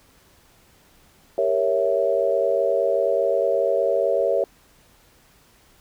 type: chord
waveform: sine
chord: G diminished seventh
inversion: none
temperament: equal with one note detuned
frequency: 395.2 / 466.2 / 554.4 / 659.3 Hz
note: G4 / Bb4 / Db5 / Fb5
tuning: +14 / 0 / 0 / 0 cents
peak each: -26 / -24 / -21 / -24 dBFS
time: 1.38-4.44 s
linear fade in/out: 2 ms
effects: pink hiss -56 dBFS RMS until 5.8 s